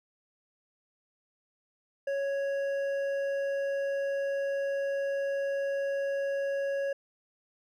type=tone with hard clipping; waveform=sine; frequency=554.4 Hz; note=C#5; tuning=in tune; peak=-30 dBFS; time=2.07-6.93 s; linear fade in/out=5 ms; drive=7 dB; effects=none